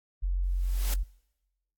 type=tone; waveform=sine; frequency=45.16 Hz; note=F#1; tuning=41 cents flat; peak=-25 dBFS; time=0.22-1.04 s; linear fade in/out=20 ms
type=noise with exponential growth; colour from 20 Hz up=white; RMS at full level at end=-33 dBFS; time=0.43-0.94 s; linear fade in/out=2 ms; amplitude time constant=110 ms
effects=noise-tail reverb RT60 1.0 s tail -25 dB re dry + AAC 64 kbps